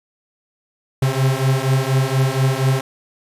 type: beating tone pair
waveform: 45% pulse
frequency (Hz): 130.81 / 135.01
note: C3 / C#3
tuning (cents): 0 / -45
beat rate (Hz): 4.2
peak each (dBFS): -18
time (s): 1.02-2.81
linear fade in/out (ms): 5
effects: resampled to 32000 Hz + 9-bit